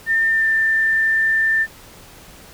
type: tone with pitch glide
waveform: sine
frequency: 1804 to 1785.3 Hz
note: A6 to A6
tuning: +43 to +25 cents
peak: -14 dBFS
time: 0.06-1.67 s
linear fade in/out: 50 ms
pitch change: -18 cents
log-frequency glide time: 0.32-0.47 s
effects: pink hiss -43 dBFS RMS until 2.53 s